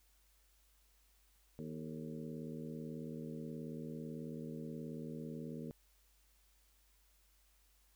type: harmonic tone with a mistuned harmonic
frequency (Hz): 78.4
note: D#2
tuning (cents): +14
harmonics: 2 / 3 / 4 / 5 / 6 / 7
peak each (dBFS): -47 / -46 / -52 / -54 / -51 / -58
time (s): 1.59-5.71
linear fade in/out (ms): 0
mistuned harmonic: 6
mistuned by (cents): -72
effects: added 50 Hz sine -70 dBFS peak until 7.95 s + white hiss -73 dBFS RMS until 7.95 s